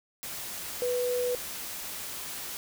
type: tone in noise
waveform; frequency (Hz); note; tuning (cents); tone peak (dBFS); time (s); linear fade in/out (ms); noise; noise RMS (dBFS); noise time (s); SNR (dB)
sine; 493.4; B4; -2; -26; 0.82-1.35; 0; white; -38; 0.23-2.57; +9
effects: none